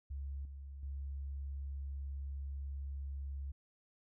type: tone with level steps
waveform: sine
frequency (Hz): 69.2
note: C#2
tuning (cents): -2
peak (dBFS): -39 / -45 / -39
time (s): 0.1-3.52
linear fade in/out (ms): 10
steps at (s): 0.45 / 0.83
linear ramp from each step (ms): 2
effects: none